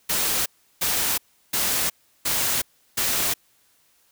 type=noise bursts; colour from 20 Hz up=white; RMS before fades=-23 dBFS; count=5; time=0.09-3.34 s; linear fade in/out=10 ms; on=370 ms; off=350 ms; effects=white hiss -62 dBFS RMS until 4.11 s